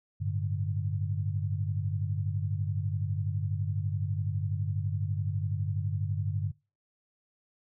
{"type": "chord", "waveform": "sine", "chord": "G suspended second", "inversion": "none", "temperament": "equal", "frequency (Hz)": [98, 110, 146.83], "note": ["G2", "A2", "D3"], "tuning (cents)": [0, 0, 0], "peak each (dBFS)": [-30, -35, -34], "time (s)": [0.2, 6.52], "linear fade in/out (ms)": 20, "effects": ["noise-tail reverb RT60 0.3 s tail -23 dB re dry"]}